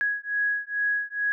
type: beating tone pair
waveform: sine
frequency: 1664 / 1666.3 Hz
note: G#6 / G#6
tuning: +3 / +5 cents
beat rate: 2.3 Hz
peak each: -27 / -27 dBFS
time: 0.01-1.32 s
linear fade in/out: 0 ms
effects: none